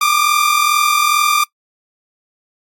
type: tone pair together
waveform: sawtooth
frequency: 1172.7 / 1215 Hz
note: D6 / D#6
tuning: -3 / -42 cents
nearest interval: minor second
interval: 61 cents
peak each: -11 dBFS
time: 0.01-1.44 s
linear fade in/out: 5 ms
effects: noise-tail reverb RT60 0.1 s tail -23 dB re dry + AAC 64 kbps